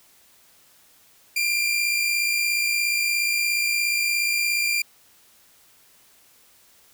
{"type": "tone pair together", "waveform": "sawtooth", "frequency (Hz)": [2336, 2393], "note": ["D7", "D7"], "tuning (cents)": [-10, 32], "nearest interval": "unison", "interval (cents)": 42, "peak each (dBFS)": [-25, -18], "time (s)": [1.36, 4.82], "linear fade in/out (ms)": 5, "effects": ["white hiss -56 dBFS RMS until 6.93 s"]}